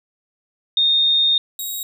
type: tone pair in turn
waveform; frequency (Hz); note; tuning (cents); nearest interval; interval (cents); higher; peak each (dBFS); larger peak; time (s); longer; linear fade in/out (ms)
sine / 5% pulse; 3676 / 3797; A#7 / A#7; -25 / +31; minor second; 56; second; -13 / -17; first; 0.77-1.38 / 1.59-1.83; first; 2
effects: none